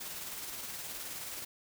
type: noise with tremolo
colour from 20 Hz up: white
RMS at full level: -41 dBFS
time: 0-1.45 s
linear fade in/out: 10 ms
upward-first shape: square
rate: 19 Hz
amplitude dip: 25%
effects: none